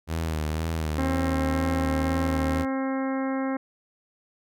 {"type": "tone with vibrato", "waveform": "sawtooth", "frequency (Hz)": 79.3, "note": "D#2", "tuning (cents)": 33, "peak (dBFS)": -22, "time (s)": [0.07, 2.66], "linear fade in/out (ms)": 50, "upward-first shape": "sine", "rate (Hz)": 2, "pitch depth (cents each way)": 60}
{"type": "harmonic tone", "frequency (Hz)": 266.7, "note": "C4", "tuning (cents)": 33, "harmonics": [1, 2, 3, 4, 5, 6, 7, 8], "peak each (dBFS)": [-26, -32, -36, -38, -40, -42, -43, -44], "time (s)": [0.98, 3.57], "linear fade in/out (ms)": 5}
{"effects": []}